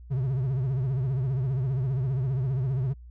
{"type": "tone with vibrato", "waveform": "triangle", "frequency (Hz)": 130.81, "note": "C3", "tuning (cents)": 0, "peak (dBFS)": -22, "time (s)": [0.1, 2.94], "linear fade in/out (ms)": 20, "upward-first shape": "triangle", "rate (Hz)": 15, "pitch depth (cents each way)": 160, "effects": ["added 60 Hz sine -43 dBFS peak until 3.1 s"]}